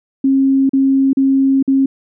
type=tone with dropouts; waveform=sine; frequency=270 Hz; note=C#4; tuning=45 cents flat; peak=-9 dBFS; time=0.24-1.86 s; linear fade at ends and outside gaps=5 ms; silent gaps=0.694-0.733 / 1.132-1.17 / 1.627-1.677 s; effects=none